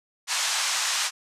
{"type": "band-pass noise", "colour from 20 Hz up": "white", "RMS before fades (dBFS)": -26, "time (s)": [0.27, 1.11], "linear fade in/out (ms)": 50, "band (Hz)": [780, 7700], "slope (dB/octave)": 24, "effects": ["resampled to 32000 Hz"]}